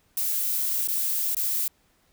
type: noise with dropouts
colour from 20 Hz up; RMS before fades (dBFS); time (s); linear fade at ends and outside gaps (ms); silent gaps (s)
violet; -26; 0.17-1.68; 2; 0.874-0.885 / 1.348-1.367
effects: pink hiss -65 dBFS RMS until 2.12 s